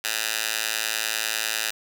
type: tone with high-pass filter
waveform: 10% pulse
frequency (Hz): 110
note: A2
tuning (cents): 0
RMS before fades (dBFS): -27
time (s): 0.04-1.71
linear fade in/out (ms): 10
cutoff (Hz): 2200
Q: 0.72
effects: none